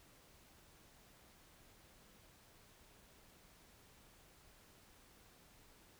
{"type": "silence", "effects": ["pink hiss -65 dBFS RMS until 5.99 s"]}